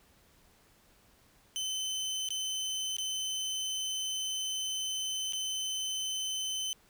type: tone with dropouts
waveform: 25% pulse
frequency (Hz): 3056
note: G7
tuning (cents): -45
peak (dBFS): -29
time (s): 1.56-6.73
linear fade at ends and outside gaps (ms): 0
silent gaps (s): 2.288-2.305 / 2.967-2.984 / 5.324-5.333
effects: pink hiss -64 dBFS RMS until 6.89 s